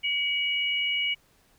sine tone pair together, 2270 / 2909 Hz, C#7 / F#7, +41 / -30 cents, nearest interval major third, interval 429 cents, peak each -27 dBFS, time 0.03-1.15 s, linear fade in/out 20 ms, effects pink hiss -63 dBFS RMS until 1.58 s

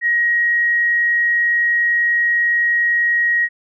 sine tone, 1891 Hz, A#6, 24 cents sharp, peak -13 dBFS, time 0.01-3.49 s, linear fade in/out 50 ms, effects none

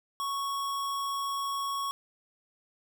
square tone, 1108.7 Hz, C#6, in tune, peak -31 dBFS, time 0.2-1.91 s, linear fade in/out 0 ms, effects none

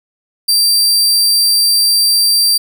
sawtooth tone, 4699 Hz, D8, in tune, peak -6 dBFS, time 0.48-2.58 s, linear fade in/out 10 ms, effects none

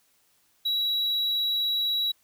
triangle tone, 3892 Hz, B7, 26 cents flat, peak -22 dBFS, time 0.65-2.12 s, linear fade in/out 10 ms, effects white hiss -66 dBFS RMS until 2.23 s

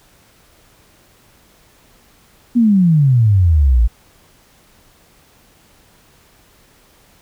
sine exponential sweep, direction down, 247.7 to 53.6 Hz, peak -8 dBFS, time 2.55-3.88 s, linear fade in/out 20 ms, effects pink hiss -51 dBFS RMS until 7.21 s

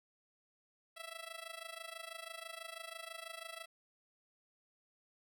10% pulse tone with amplitude modulation, 660 Hz, E5, 2 cents sharp, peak -34 dBFS, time 0.96-3.66 s, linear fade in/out 20 ms, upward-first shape sine, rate 26.1 Hz, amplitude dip 85%, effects none

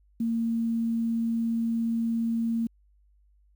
sine tone with quantisation, 229.3 Hz, A#3, 28 cents flat, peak -24 dBFS, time 0.2-2.67 s, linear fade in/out 5 ms, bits 9, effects added 50 Hz sine -59 dBFS peak until 3.55 s

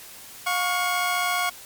20% pulse tone pair together, 714.2 / 1108.7 Hz, F5 / C#6, +39 / 0 cents, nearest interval minor sixth, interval 761 cents, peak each -20 dBFS, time 0.46-1.5 s, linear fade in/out 10 ms, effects white hiss -43 dBFS RMS until 1.65 s + MP3 96 kbps

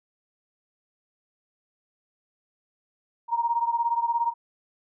sine beating tone pair, 932.3 / 949.3 Hz, A#5 / A#5, 0 / +31 cents, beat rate 17 Hz, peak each -24 / -27 dBFS, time 3.28-4.34 s, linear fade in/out 50 ms, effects none

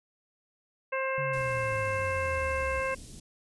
harmonic tone, 530 Hz, C5, 22 cents sharp, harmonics 1 / 2 / 3 / 4 / 5, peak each -31 / -34 / -36 / -37 / -38 dBFS, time 0.92-2.95 s, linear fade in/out 10 ms
sine exponential sweep, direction down, 143.8 to 65.4 Hz, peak -35 dBFS, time 1.18-2.8 s, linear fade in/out 0 ms
pink band-stop noise, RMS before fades -46 dBFS, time 1.33-3.2 s, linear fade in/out 5 ms, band 290 to 5300 Hz, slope 12 dB/octave
effects resampled to 24000 Hz

